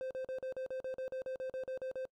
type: tone bursts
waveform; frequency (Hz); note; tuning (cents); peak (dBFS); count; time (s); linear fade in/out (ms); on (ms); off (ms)
triangle; 520; C5; -11; -35; 15; 0.01-2.053; 0; 97; 42
effects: noise-tail reverb RT60 0.1 s tail -24 dB re dry